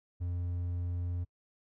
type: tone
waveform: triangle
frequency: 87.9 Hz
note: F2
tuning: 12 cents sharp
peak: -30 dBFS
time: 0.2-1.25 s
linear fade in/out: 20 ms
effects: noise-tail reverb RT60 0.1 s tail -26 dB re dry